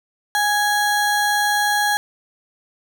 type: ring-modulated tone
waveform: square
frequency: 1244.5 Hz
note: D#6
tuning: in tune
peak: -14 dBFS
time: 0.35-1.97 s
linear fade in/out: 0 ms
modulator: 419 Hz
effects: none